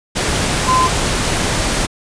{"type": "tone in noise", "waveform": "sine", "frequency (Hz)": 1028, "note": "C6", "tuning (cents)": -31, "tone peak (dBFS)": -11, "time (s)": [0.67, 0.88], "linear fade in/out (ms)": 20, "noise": "pink", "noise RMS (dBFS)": -17, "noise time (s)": [0.15, 1.87], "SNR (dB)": 3, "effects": ["resampled to 22050 Hz"]}